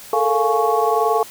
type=tone cluster; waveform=sine; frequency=433.9 / 455.2 / 699 / 842 / 1109 Hz; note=A4 / A#4 / F5 / G#5 / C#6; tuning=-24 / -41 / +1 / +24 / 0 cents; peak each=-21 dBFS; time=0.13-1.23 s; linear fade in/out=2 ms; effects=white hiss -39 dBFS RMS until 1.3 s